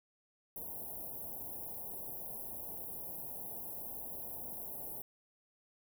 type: band-stop noise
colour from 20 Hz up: white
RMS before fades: -44 dBFS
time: 0.56-5.02 s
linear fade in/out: 2 ms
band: 880 to 11000 Hz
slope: 48 dB/octave
effects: none